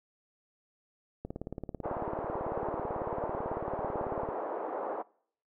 click train, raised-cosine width 2 ms, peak -24 dBFS, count 56, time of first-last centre 1.25-4.289 s, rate 18.1 Hz
pink band-pass noise, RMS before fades -36 dBFS, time 1.83-5.03 s, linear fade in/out 20 ms, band 400 to 980 Hz, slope 24 dB/octave
effects noise-tail reverb RT60 0.6 s tail -24 dB re dry

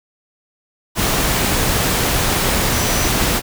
sine tone in noise, 5920 Hz, F#8, in tune, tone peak -26 dBFS, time 2.71-3.12 s, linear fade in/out 50 ms, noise pink, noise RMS -17 dBFS, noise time 0.95-3.42 s, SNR -12 dB, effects none

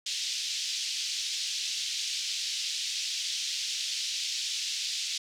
white band-pass noise, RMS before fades -33 dBFS, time 0.06-5.18 s, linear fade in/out 5 ms, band 2900 to 5800 Hz, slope 24 dB/octave, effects none

